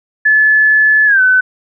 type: tone with pitch glide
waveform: sine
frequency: 1726 to 1511.3 Hz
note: A6 to F#6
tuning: -34 to +36 cents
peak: -6 dBFS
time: 0.25-1.41 s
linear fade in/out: 10 ms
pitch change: -230 cents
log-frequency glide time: 1.06-1.21 s
effects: none